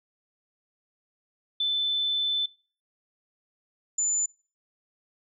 sine tone pair in turn, 3520 / 7040 Hz, A7 / A8, 0 / 0 cents, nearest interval octave, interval 1200 cents, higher second, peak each -23 dBFS, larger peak neither, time 1.6-2.46 / 3.98-4.26 s, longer first, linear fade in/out 5 ms, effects noise-tail reverb RT60 0.4 s tail -24 dB re dry

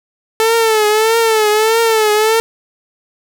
sawtooth tone with vibrato, 440 Hz, A4, in tune, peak -6 dBFS, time 0.4-2.4 s, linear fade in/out 0 ms, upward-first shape triangle, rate 1.6 Hz, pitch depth 88 cents each way, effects none

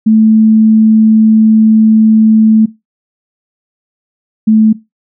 sine tone pair in turn, 219.1 / 218.1 Hz, A3 / A3, -7 / -15 cents, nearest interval unison, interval 8 cents, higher first, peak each -3 dBFS, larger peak neither, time 0.06-2.66 / 4.47-4.73 s, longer first, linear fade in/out 10 ms, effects noise-tail reverb RT60 0.2 s tail -18 dB re dry

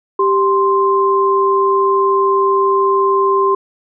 sine tone pair together, 392 / 1046.5 Hz, G4 / C6, 0 / 0 cents, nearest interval octave + perfect fourth, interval 1700 cents, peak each -13 dBFS, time 0.19-3.55 s, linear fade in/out 5 ms, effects none

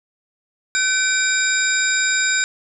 sine tone cluster, 1522 / 2326 / 3776 / 4933 / 7230 Hz, F#6 / D7 / A#7 / D#8 / A8, +48 / -17 / +22 / -16 / +46 cents, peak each -19 / -25 / -26 / -28 / -21 dBFS, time 0.75-2.44 s, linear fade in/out 0 ms, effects none

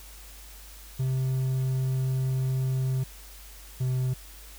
triangle tone pair in turn, 130.81 / 128.34 Hz, C3 / C3, 0 / -33 cents, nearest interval unison, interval 33 cents, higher first, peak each -22 / -22 dBFS, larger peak neither, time 0.99-3.04 / 3.8-4.14 s, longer first, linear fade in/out 10 ms, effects added 50 Hz sine -46 dBFS peak until 4.58 s + white hiss -49 dBFS RMS until 4.58 s

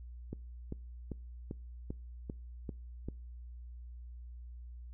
click train, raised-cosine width 3 ms, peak -26 dBFS, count 8, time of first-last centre 0.33-3.086 s, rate 2.54 Hz, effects noise-tail reverb RT60 0.4 s tail -25 dB re dry + added 60 Hz sine -45 dBFS peak until 4.93 s

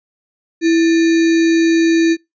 sine tone with sample-and-hold, 329.6 Hz, E4, in tune, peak -9 dBFS, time 0.61-2.17 s, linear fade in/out 50 ms, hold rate 2100 Hz, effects noise-tail reverb RT60 0.2 s tail -24 dB re dry + resampled to 16000 Hz

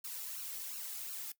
blue noise with flanger, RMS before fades -43 dBFS, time 0.04-1.32 s, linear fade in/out 5 ms, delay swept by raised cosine 0.71 to 2.41 ms, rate 2.8 Hz, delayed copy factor +0.85, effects noise-tail reverb RT60 0.1 s tail -18 dB re dry

